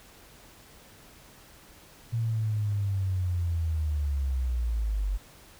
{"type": "linear sweep", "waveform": "sine", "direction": "down", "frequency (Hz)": [116.54, 46.25], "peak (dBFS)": -25, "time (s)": [2.12, 5.18], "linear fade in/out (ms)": 20, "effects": ["pink hiss -53 dBFS RMS until 5.59 s"]}